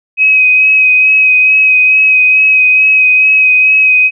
sine tone with vibrato, 2532 Hz, D#7, 30 cents sharp, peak -4 dBFS, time 0.17-4.11 s, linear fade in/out 50 ms, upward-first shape sine, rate 2.3 Hz, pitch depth 19 cents each way, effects none

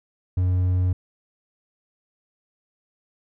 triangle tone, 91.1 Hz, F#2, 26 cents flat, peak -16 dBFS, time 0.37-0.93 s, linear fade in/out 5 ms, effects none

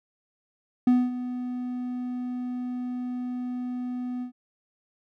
triangle tone with ADSR envelope, 248.5 Hz, B3, 11 cents sharp, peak -13 dBFS, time 0.87-4.32 s, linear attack 4 ms, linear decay 230 ms, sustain -14 dB, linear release 100 ms, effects none

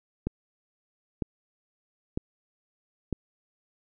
click train, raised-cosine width 3 ms, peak -15 dBFS, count 4, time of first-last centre 0.27-3.127 s, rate 1.05 Hz, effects none

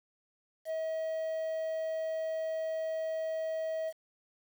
triangle tone with quantisation, 640 Hz, D#5, 49 cents sharp, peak -30 dBFS, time 0.65-3.93 s, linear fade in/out 50 ms, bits 9, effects none

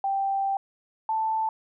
sine tone pair in turn, 784 / 882.2 Hz, G5 / A5, 0 / +4 cents, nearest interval major second, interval 204 cents, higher second, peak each -23 dBFS, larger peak neither, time 0.04-0.57 / 1.09-1.49 s, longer first, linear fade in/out 2 ms, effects none

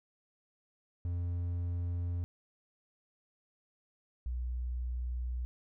triangle / sine tone pair in turn, 87.3 / 61.29 Hz, F2 / B1, 0 / -13 cents, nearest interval tritone, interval 613 cents, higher first, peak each -30 / -33 dBFS, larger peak first, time 1.05-2.24 / 4.26-5.45 s, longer neither, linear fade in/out 0 ms, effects none

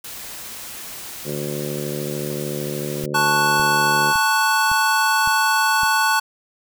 white noise, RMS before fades -34 dBFS, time 0.04-3.06 s, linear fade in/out 5 ms
harmonic tone, 73.42 Hz, D2, in tune, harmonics 2 / 3 / 4 / 5 / 6 / 7 / 8, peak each -29 / -32 / -35 / -29 / -35 / -32 / -38 dBFS, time 1.24-4.14 s, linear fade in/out 50 ms
click train, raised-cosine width 5 ms, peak -22 dBFS, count 6, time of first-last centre 3.04-5.833 s, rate 1.79 Hz
square chord, F# minor, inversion first, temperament equal, 880 / 1108.7 / 1480 Hz, A5 / C#6 / F#6, 0 / 0 / 0 cents, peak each -20 / -23 / -20 dBFS, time 3.14-6.2 s, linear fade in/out 10 ms
effects none

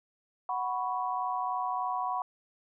sine chord, F# suspended fourth, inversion none, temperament just, 740 / 986.7 / 1110 Hz, F#5 / B5 / C#6, 0 / -2 / +2 cents, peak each -33 / -33 / -35 dBFS, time 0.49-2.22 s, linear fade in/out 2 ms, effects none

